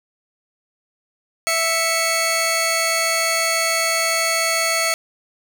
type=tone pair together; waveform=15% pulse; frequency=659.1 / 2217 Hz; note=E5 / C#7; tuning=0 / 0 cents; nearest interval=octave + major sixth; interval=2100 cents; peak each=-14 dBFS; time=1.47-4.94 s; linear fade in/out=0 ms; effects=none